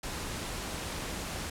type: noise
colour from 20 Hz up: pink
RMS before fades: -37 dBFS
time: 0.03-1.5 s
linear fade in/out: 5 ms
effects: low-pass 11000 Hz 12 dB/octave